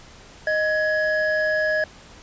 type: tone pair together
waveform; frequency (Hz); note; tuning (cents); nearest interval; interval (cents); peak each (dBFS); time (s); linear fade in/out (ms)
triangle; 621.3 / 1676; D#5 / G#6; -3 / +15; octave + perfect fourth; 1718; -20; 0.47-1.84; 2
effects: pink hiss -46 dBFS RMS until 2.22 s + resampled to 16000 Hz